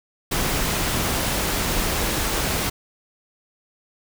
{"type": "noise", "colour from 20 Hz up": "pink", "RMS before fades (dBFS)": -23, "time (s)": [0.31, 2.7], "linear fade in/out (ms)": 10, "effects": []}